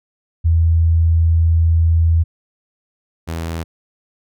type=tone pair in turn; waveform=sine / sawtooth; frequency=82.41 / 82.41 Hz; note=E2 / E2; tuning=0 / 0 cents; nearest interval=unison; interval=0 cents; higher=neither; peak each=-10 / -18 dBFS; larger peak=first; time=0.44-2.24 / 3.27-3.64 s; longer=first; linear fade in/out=20 ms; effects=none